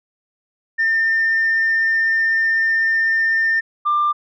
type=tone pair in turn; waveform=sine; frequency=1804 / 1190.5 Hz; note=A6 / D6; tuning=+43 / +23 cents; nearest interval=perfect fifth; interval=720 cents; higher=first; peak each=-13 dBFS; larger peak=neither; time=0.78-3.61 / 3.85-4.13 s; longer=first; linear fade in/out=20 ms; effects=tanh soft clip ceiling -11 dBFS